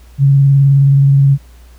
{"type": "tone with vibrato", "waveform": "sine", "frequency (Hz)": 138.59, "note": "C#3", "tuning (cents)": 0, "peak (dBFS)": -5, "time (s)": [0.18, 1.38], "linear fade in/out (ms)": 50, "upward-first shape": "sine", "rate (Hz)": 19, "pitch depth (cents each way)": 25, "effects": ["added 60 Hz sine -37 dBFS peak until 1.78 s", "pink hiss -49 dBFS RMS until 1.78 s"]}